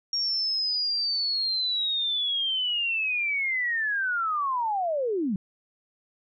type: linear sweep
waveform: sine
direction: down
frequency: 5588 to 174.61 Hz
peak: -24 dBFS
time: 0.13-5.36 s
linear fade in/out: 2 ms
effects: none